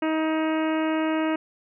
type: harmonic tone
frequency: 315.8 Hz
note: D#4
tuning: 26 cents sharp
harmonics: 1 / 2 / 3 / 4 / 5 / 6 / 7 / 8 / 9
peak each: -23 / -29 / -33 / -35 / -37 / -39 / -40 / -41 / -42 dBFS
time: 0.02-1.36 s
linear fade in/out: 5 ms
effects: none